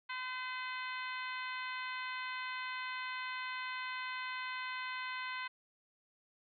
harmonic tone with a mistuned harmonic, 510 Hz, C5, 44 cents flat, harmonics 2 / 3 / 4 / 5 / 6 / 7 / 8, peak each -43 / -44 / -44 / -48 / -51 / -54 / -53 dBFS, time 0.09-5.48 s, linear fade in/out 10 ms, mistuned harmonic 8, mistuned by +43 cents, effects none

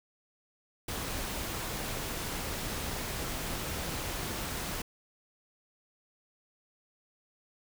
pink noise, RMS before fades -36 dBFS, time 0.88-4.82 s, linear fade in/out 5 ms, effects none

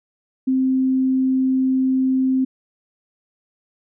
sine tone, 261.4 Hz, C4, 1 cent flat, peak -15 dBFS, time 0.47-2.45 s, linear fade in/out 10 ms, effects none

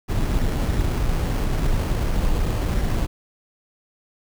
brown noise with sample-and-hold, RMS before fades -21 dBFS, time 0.08-3.07 s, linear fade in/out 20 ms, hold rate 3675 Hz, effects none

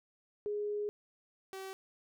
sine / sawtooth tone pair in turn, 415.3 / 383.5 Hz, G#4 / G4, 0 / -38 cents, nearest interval minor second, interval 138 cents, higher first, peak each -33 / -38 dBFS, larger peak first, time 0.46-0.89 / 1.53-1.73 s, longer first, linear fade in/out 0 ms, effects none

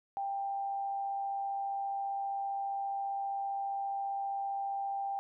sine tone with amplitude modulation, 791 Hz, G5, 15 cents sharp, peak -31 dBFS, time 0.17-5.19 s, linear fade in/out 0 ms, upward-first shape sine, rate 115 Hz, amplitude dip 35%, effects none

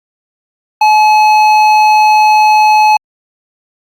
sine tone with hard clipping, 855 Hz, A5, 50 cents flat, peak -6 dBFS, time 0.81-2.97 s, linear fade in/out 5 ms, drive 10 dB, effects Opus 48 kbps

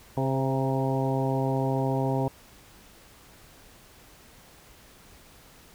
harmonic tone with a mistuned harmonic, 133.7 Hz, C3, 38 cents sharp, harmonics 1 / 2 / 3 / 4 / 5 / 6 / 7, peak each -27 / -30 / -32 / -33 / -34 / -35 / -35 dBFS, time 0.17-2.28 s, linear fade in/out 2 ms, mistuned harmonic 4, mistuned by -23 cents, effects pink hiss -53 dBFS RMS until 5.74 s

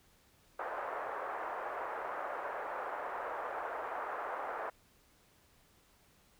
pink band-pass noise, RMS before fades -40 dBFS, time 0.59-4.7 s, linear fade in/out 5 ms, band 520 to 1500 Hz, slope 24 dB/octave, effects pink hiss -67 dBFS RMS until 6.39 s

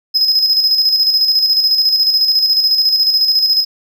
triangle tone with tremolo, 5090 Hz, D#8, 39 cents sharp, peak -7 dBFS, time 0.14-3.65 s, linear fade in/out 20 ms, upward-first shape square, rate 14 Hz, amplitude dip 45%, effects none

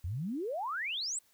sine exponential sweep, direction up, 77.78 to 8420 Hz, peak -33 dBFS, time 0.04-1.19 s, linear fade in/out 5 ms, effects white hiss -68 dBFS RMS until 1.33 s

